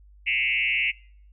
sine tone with frequency modulation, 2443 Hz, D#7, 32 cents flat, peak -21 dBFS, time 0.26-0.92 s, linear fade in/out 20 ms, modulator 123 Hz, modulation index 3, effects noise-tail reverb RT60 0.6 s tail -26 dB re dry + added 50 Hz sine -49 dBFS peak until 1.32 s

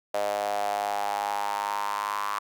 sawtooth tone with high-pass filter sweep, 102.4 Hz, G#2, 24 cents flat, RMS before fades -29 dBFS, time 0.14-2.39 s, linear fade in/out 5 ms, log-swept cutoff 620 to 1100 Hz, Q 6.6, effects none

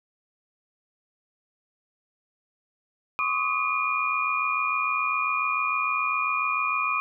sine tone cluster, 1041 / 1128 / 1254 / 2437 Hz, C6 / C#6 / D#6 / D#7, -9 / +30 / +13 / -37 cents, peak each -33 / -29 / -29 / -26 dBFS, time 3.19-7 s, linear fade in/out 0 ms, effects none

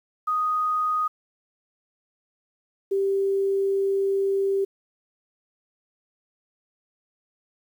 sine tone pair in turn, 1244.5 / 392 Hz, D#6 / G4, 0 / 0 cents, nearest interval octave + minor sixth, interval 2000 cents, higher first, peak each -21 / -20 dBFS, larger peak second, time 0.27-1.08 / 2.91-4.65 s, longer second, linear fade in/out 10 ms, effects 9-bit

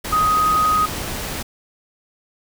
sine tone in noise, 1252 Hz, D#6, 10 cents sharp, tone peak -14 dBFS, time 0.12-0.86 s, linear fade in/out 10 ms, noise pink, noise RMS -27 dBFS, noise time 0.04-1.43 s, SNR +10 dB, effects none

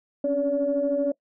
sine tone cluster, 272.2 / 285.2 / 571 Hz, C#4 / C#4 / D5, -31 / +49 / -49 cents, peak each -28 / -28 / -22 dBFS, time 0.24-1.12 s, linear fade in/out 5 ms, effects noise-tail reverb RT60 0.1 s tail -21 dB re dry + tanh soft clip ceiling -13 dBFS

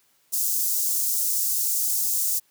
white high-pass noise, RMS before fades -24 dBFS, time 0.32-2.4 s, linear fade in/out 20 ms, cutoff 5900 Hz, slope 24 dB/octave, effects white hiss -64 dBFS RMS until 2.5 s + high-pass 80 Hz 12 dB/octave

